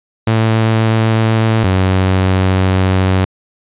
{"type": "tone pair in turn", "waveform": "sawtooth", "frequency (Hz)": [111.5, 94.01], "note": ["A2", "F#2"], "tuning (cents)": [23, 28], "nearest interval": "minor third", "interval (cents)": 295, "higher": "first", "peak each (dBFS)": -6, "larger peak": "neither", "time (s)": [[0.27, 1.64], [1.64, 3.25]], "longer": "second", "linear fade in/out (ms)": 5, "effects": ["resampled to 8000 Hz"]}